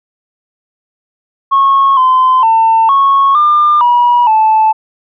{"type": "tone with pitch steps", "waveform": "sine", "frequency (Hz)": [1094, 1029, 900, 1101, 1200, 966, 874], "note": ["C#6", "C6", "A5", "C#6", "D6", "B5", "A5"], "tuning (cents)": [-23, -29, 39, -12, 37, -39, -12], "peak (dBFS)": -4, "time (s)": [1.51, 4.73], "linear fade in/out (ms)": 20, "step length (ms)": 460, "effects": ["tanh soft clip ceiling -2 dBFS"]}